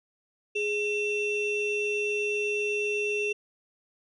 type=ring-modulated tone; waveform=triangle; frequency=1556 Hz; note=G6; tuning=13 cents flat; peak=-21 dBFS; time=0.55-3.33 s; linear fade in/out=10 ms; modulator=1140 Hz; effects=resampled to 24000 Hz